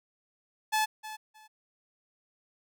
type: tone with echo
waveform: sawtooth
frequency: 864 Hz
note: A5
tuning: 32 cents flat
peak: -21 dBFS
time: 0.72-0.86 s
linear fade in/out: 20 ms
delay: 310 ms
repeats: 2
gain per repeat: -14 dB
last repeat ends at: 1.48 s
effects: none